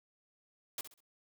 white noise with echo, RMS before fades -39 dBFS, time 0.78-0.81 s, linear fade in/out 2 ms, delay 65 ms, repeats 3, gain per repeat -11 dB, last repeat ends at 1.005 s, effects none

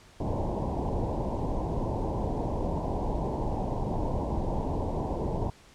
pink low-pass noise, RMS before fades -30 dBFS, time 0.2-5.5 s, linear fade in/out 2 ms, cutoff 1000 Hz, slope 96 dB/octave, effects pink hiss -55 dBFS RMS until 5.74 s + low-pass 8000 Hz 12 dB/octave

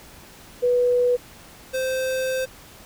sine / square tone pair in turn, 491.1 / 520.3 Hz, B4 / C5, -10 / -10 cents, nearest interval minor second, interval 100 cents, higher second, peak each -16 / -23 dBFS, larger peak first, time 0.62-1.17 / 1.73-2.46 s, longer second, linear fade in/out 20 ms, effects pink hiss -46 dBFS RMS until 2.85 s

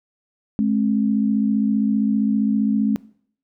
sine tone pair together, 212.4 / 267.6 Hz, G#3 / C4, +39 / +39 cents, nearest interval major third, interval 400 cents, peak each -17 / -22 dBFS, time 0.59-2.96 s, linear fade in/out 0 ms, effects noise-tail reverb RT60 0.6 s tail -22 dB re dry

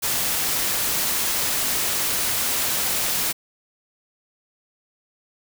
white noise, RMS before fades -23 dBFS, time 0.02-3.33 s, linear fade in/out 20 ms, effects none

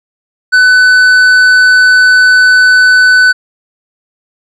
sine tone with tanh clipping, 1500 Hz, F#6, 23 cents sharp, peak -4 dBFS, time 0.52-3.33 s, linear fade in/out 20 ms, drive 8 dB, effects none

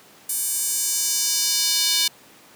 square tone with high-pass filter sweep, 329.6 Hz, E4, in tune, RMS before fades -22 dBFS, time 0.29-2.08 s, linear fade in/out 5 ms, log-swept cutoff 9600 to 3800 Hz, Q 1.8, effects pink hiss -49 dBFS RMS until 2.55 s + high-pass 200 Hz 12 dB/octave

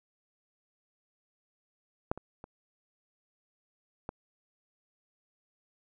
clicks, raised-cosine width 1 ms, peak -14 / -28 / -30 / -22 dBFS, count 4, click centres 2.115 / 2.176 / 2.441 / 4.091 s, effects none

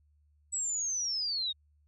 sine linear sweep, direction down, 7902 to 3665 Hz, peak -30 dBFS, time 0.52-1.53 s, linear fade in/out 20 ms, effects added 74 Hz sine -64 dBFS peak until 1.87 s

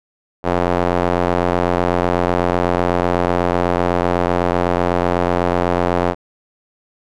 square tone with band-pass filter, 44.01 Hz, F1, 14 cents sharp, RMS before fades -17 dBFS, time 0.43-6.15 s, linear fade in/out 50 ms, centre 670 Hz, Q 1, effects none

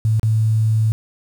sine tone with dropouts, 110 Hz, A2, in tune, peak -13 dBFS, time 0.05-0.92 s, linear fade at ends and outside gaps 0 ms, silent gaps 0.196-0.231 s, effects 7-bit

